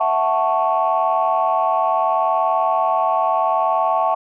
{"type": "chord", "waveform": "sine", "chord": "F# minor seventh", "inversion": "third", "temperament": "equal", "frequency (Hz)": [659.3, 740, 880, 1108.7], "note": ["E5", "F#5", "A5", "C#6"], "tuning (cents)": [0, 0, 0, 0], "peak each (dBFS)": -20, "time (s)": [0, 4.15], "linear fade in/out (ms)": 10, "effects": ["tanh soft clip ceiling -7 dBFS"]}